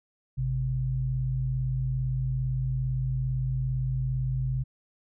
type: tone pair together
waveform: sine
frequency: 52.34 / 130 Hz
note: G#1 / C3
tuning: +14 / -11 cents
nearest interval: octave + major third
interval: 1575 cents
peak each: -32 / -26 dBFS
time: 0.37-4.64 s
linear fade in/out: 20 ms
effects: none